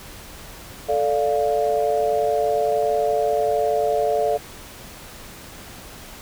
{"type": "chord", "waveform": "sine", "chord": "D minor", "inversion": "second", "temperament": "equal", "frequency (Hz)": [440, 587.3, 698.5], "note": ["A4", "D5", "F5"], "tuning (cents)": [0, 0, 0], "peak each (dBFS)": -22, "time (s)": [0.88, 4.38], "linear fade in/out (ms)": 20, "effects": ["pink hiss -40 dBFS RMS until 6.21 s"]}